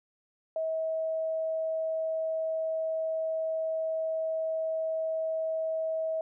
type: tone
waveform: sine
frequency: 642 Hz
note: E5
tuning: 46 cents flat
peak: -28 dBFS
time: 0.56-6.21 s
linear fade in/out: 2 ms
effects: none